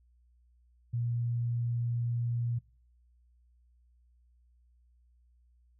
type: tone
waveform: sine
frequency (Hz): 118.9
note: A#2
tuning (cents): +35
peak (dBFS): -29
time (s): 0.93-2.59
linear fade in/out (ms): 10
effects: noise-tail reverb RT60 0.4 s tail -21 dB re dry + added 60 Hz sine -62 dBFS peak until 5.79 s